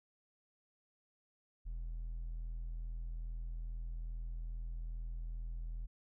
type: tone with hard clipping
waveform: triangle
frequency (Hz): 41.2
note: E1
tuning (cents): 0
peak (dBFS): -38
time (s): 1.65-5.87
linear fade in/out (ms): 20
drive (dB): 1
effects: none